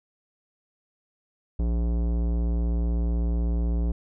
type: tone with tanh clipping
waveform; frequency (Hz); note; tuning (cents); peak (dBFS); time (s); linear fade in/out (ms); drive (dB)
sine; 58; A#1; -8; -24; 1.59-3.92; 5; 17
effects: none